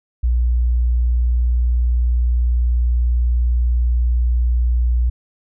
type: tone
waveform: sine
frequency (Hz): 60.1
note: B1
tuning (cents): -46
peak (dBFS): -13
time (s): 0.23-5.1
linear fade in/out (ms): 10
effects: none